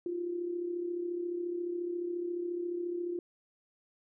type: tone with amplitude modulation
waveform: sine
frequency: 349.2 Hz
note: F4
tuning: in tune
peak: -30 dBFS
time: 0.06-3.19 s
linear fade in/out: 2 ms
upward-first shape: sine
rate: 34.3 Hz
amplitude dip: 55%
effects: none